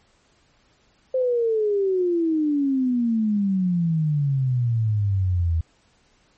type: exponential sweep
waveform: sine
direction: down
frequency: 523.3 to 80.2 Hz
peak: -18 dBFS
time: 1.14-5.61 s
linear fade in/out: 5 ms
effects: pink hiss -61 dBFS RMS until 6.37 s + MP3 32 kbps